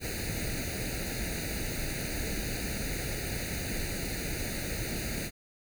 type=noise with comb filter; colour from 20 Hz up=pink; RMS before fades=-34 dBFS; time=0-5.31 s; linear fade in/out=50 ms; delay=0.46 ms; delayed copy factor=+1; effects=none